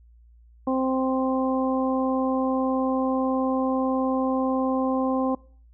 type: harmonic tone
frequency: 261.6 Hz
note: C4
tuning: in tune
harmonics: 1 / 2 / 3 / 4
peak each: -23 / -27 / -31 / -31 dBFS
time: 0.67-5.35 s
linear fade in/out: 5 ms
effects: noise-tail reverb RT60 0.5 s tail -24 dB re dry + added 58 Hz sine -50 dBFS peak until 5.73 s